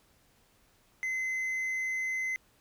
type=tone with hard clipping; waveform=sine; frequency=2051 Hz; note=C7; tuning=35 cents flat; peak=-31 dBFS; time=1.03-2.36 s; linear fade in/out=0 ms; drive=3 dB; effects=pink hiss -66 dBFS RMS until 2.6 s